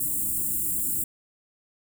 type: band-stop noise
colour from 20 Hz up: white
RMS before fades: -27 dBFS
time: 0-1.04 s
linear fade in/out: 5 ms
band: 350 to 7400 Hz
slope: 96 dB/octave
effects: none